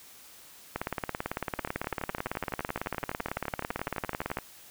two click trains, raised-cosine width 0.5 ms, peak -19 / -15 dBFS, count 34 / 66, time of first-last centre 1.59-4.387 / 0.76-4.371 s, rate 11.8 / 18 Hz, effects white hiss -52 dBFS RMS until 4.7 s

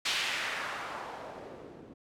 blue noise with low-pass filter sweep, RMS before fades -37 dBFS, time 0.05-1.94 s, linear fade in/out 10 ms, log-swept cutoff 3400 to 280 Hz, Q 1.4, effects none

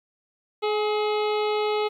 harmonic tone with a mistuned harmonic, 424.2 Hz, G#4, 37 cents sharp, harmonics 1 / 2 / 3 / 5 / 6 / 7 / 8 / 9 / 10, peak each -23 / -29 / -33 / -37 / -39 / -40 / -41 / -42 / -43 dBFS, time 0.62-1.89 s, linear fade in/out 20 ms, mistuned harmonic 2, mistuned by -24 cents, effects 10-bit

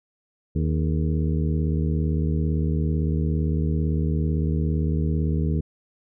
harmonic tone with a mistuned harmonic, 77.78 Hz, D#2, in tune, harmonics 1 / 2 / 3 / 4 / 5 / 6, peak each -23 / -24 / -30 / -33 / -35 / -39 dBFS, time 0.55-5.61 s, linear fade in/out 10 ms, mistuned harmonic 5, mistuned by +93 cents, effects none

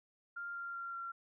sine tone with pitch steps, 1396.9 / 1388.1 / 1379.3 / 1370.5 Hz, F6 / F6 / F6 / F6, 0 / -11 / -22 / -33 cents, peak -40 dBFS, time 0.36-1.12 s, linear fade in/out 10 ms, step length 190 ms, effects none

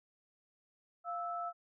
sine tone pair together, 696 / 1313.9 Hz, F5 / E6, -6 / -6 cents, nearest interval major seventh, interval 1100 cents, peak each -39 / -39 dBFS, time 1.04-1.53 s, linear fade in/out 50 ms, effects none

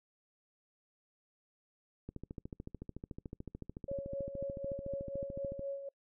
click train, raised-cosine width 3 ms, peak -30 dBFS, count 49, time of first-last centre 2.09-5.594 s, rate 13.7 Hz
sine tone with tremolo, 554.4 Hz, C#5, in tune, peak -35 dBFS, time 3.88-5.89 s, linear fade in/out 5 ms, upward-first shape sine, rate 4 Hz, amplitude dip 60%
effects noise-tail reverb RT60 0.1 s tail -26 dB re dry

